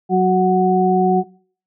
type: harmonic tone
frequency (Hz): 185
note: F#3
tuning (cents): 0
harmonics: 1 / 2 / 4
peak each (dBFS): -16 / -16 / -16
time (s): 0.09-1.24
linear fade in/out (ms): 50
effects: noise-tail reverb RT60 0.5 s tail -22 dB re dry